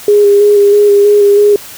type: tone with vibrato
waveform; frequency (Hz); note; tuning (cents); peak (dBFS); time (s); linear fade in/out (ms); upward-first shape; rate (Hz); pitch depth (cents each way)
sine; 409.3; G#4; -25; -3; 0.08-1.56; 2; square; 3.1; 18
effects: white hiss -30 dBFS RMS until 1.77 s